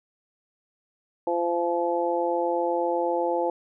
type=harmonic tone; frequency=172 Hz; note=F3; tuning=26 cents flat; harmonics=2 / 3 / 4 / 5; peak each=-28 / -26 / -31 / -28 dBFS; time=1.27-3.5 s; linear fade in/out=2 ms; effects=none